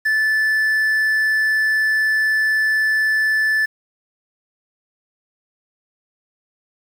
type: tone with quantisation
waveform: triangle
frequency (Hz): 1748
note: A6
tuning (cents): -12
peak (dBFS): -13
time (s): 0.05-3.66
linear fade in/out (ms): 10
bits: 7
effects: none